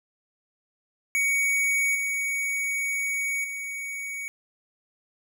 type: tone with level steps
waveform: square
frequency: 2243 Hz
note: C#7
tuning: 20 cents sharp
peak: -22 / -26 / -32 dBFS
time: 1.15-4.28 s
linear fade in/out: 0 ms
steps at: 1.95 / 3.44 s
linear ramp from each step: 2 ms
effects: none